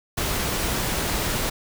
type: noise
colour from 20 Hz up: pink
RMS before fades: -25 dBFS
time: 0.17-1.5 s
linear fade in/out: 10 ms
effects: none